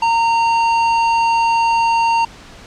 sine tone with tanh clipping, 920 Hz, A#5, 23 cents flat, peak -14 dBFS, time 0.02-2.25 s, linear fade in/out 5 ms, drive 14 dB, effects pink hiss -39 dBFS RMS until 2.66 s + low-pass 6000 Hz 12 dB/octave

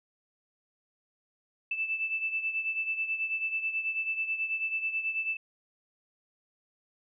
sine beating tone pair, 2638 / 2647.2 Hz, E7 / E7, +1 / +7 cents, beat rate 9.2 Hz, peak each -30 / -36 dBFS, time 1.71-5.37 s, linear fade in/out 5 ms, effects none

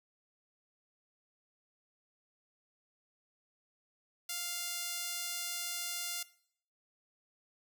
sawtooth tone with high-pass filter, 698.5 Hz, F5, in tune, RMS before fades -39 dBFS, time 4.29-6.23 s, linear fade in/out 5 ms, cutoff 3600 Hz, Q 0.5, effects noise-tail reverb RT60 0.6 s tail -19 dB re dry

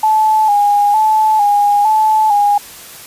sine tone with vibrato, 843 Hz, G#5, 26 cents sharp, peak -8 dBFS, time 0.03-2.58 s, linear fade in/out 5 ms, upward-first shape square, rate 1.1 Hz, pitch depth 49 cents each way, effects white hiss -34 dBFS RMS until 3.06 s + resampled to 32000 Hz

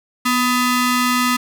sawtooth ring-modulated tone, 751 Hz, F#5, 26 cents sharp, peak -8 dBFS, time 0.25-1.37 s, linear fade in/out 10 ms, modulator 505 Hz, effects none

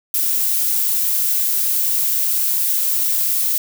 violet noise, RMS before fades -18 dBFS, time 0.14-3.58 s, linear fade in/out 2 ms, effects none

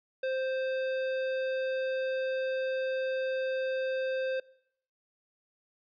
triangle tone with hard clipping, 523.3 Hz, C5, in tune, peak -31 dBFS, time 0.23-4.4 s, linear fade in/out 5 ms, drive 17 dB, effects noise-tail reverb RT60 0.7 s tail -23 dB re dry + resampled to 11025 Hz

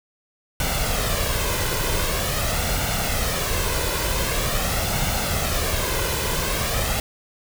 pink noise with flanger, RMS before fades -23 dBFS, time 0.6-7 s, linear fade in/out 2 ms, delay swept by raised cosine 1.4 to 2.01 ms, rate 0.45 Hz, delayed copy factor +0.55, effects none

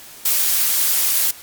blue noise, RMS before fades -17 dBFS, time 0.25-1.31 s, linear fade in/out 5 ms, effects white hiss -40 dBFS RMS until 1.42 s + Opus 48 kbps

